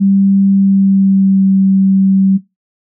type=tone with pitch glide; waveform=sine; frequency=196 to 192.86 Hz; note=G3 to G3; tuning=0 to -28 cents; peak=-7 dBFS; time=0-2.38 s; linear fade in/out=20 ms; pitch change=-28 cents; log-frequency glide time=0.49-1.43 s; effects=noise-tail reverb RT60 0.2 s tail -18 dB re dry